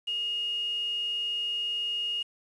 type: tone with quantisation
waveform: sine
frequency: 2859 Hz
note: F7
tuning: 40 cents sharp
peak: -28 dBFS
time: 0.07-2.23 s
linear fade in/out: 10 ms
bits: 8
effects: resampled to 24000 Hz